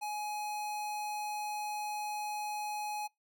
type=tone; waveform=square; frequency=840 Hz; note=G#5; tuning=19 cents sharp; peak=-36 dBFS; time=0.01-3.08 s; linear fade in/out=20 ms; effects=noise-tail reverb RT60 0.2 s tail -26 dB re dry